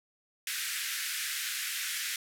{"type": "band-pass noise", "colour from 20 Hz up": "pink", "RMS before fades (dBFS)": -35, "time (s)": [0.47, 2.16], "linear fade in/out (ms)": 2, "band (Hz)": [1500, 15000], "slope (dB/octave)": 48, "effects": []}